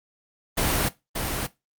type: noise with echo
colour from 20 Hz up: pink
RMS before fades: -23 dBFS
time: 0.57-0.89 s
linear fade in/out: 10 ms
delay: 580 ms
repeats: 1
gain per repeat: -5 dB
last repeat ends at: 1.47 s
effects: noise-tail reverb RT60 0.2 s tail -17 dB re dry + Opus 32 kbps